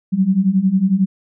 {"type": "beating tone pair", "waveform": "sine", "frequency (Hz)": [183.8, 194.8], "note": ["F#3", "G3"], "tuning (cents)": [-11, -11], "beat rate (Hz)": 11, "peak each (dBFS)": [-17, -14], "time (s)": [0.12, 1.06], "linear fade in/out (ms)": 20, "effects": []}